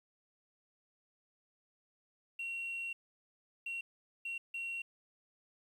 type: tone bursts at uneven times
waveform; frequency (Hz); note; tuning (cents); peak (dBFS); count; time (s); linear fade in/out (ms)
sine; 2737; F7; -36; -36; 4; 2.39-2.93 / 3.66-3.81 / 4.25-4.38 / 4.54-4.82; 5
effects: tanh soft clip ceiling -34 dBFS + 11-bit